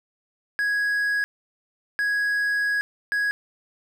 triangle tone bursts at uneven times, 1661.2 Hz, G#6, in tune, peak -19 dBFS, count 3, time 0.59-1.24 / 1.99-2.81 / 3.12-3.31 s, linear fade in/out 0 ms, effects none

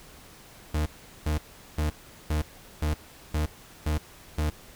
40% pulse tone bursts, 76.3 Hz, D#2, 33 cents flat, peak -23 dBFS, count 8, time 0.74-4.5 s, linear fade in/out 5 ms, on 120 ms, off 400 ms, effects pink hiss -50 dBFS RMS until 4.75 s

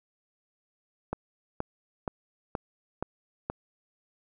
click train, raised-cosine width 1 ms, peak -16 dBFS, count 6, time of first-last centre 1.13-3.5 s, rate 2.11 Hz, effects none

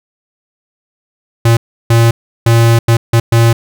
square tone bursts at uneven times, 115.8 Hz, A#2, 11 cents flat, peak -6 dBFS, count 6, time 1.45-1.57 / 1.9-2.11 / 2.46-2.79 / 2.88-2.97 / 3.13-3.2 / 3.32-3.53 s, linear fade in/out 5 ms, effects none

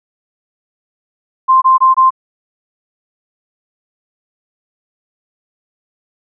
sine tone bursts, 1046.5 Hz, C6, in tune, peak -5 dBFS, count 4, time 1.48-2.106 s, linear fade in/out 20 ms, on 140 ms, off 22 ms, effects none

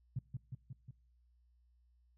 sine tone with echo, 127.2 Hz, C3, 48 cents flat, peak -34 dBFS, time 0.16-0.19 s, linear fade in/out 5 ms, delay 180 ms, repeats 4, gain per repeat -3 dB, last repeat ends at 0.91 s, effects noise-tail reverb RT60 0.7 s tail -26 dB re dry + added 60 Hz sine -67 dBFS peak until 2.17 s

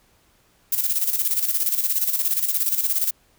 violet noise with tremolo, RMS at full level -20 dBFS, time 0.72-3.11 s, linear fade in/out 5 ms, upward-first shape square, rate 17 Hz, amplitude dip 60%, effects pink hiss -60 dBFS RMS until 3.38 s

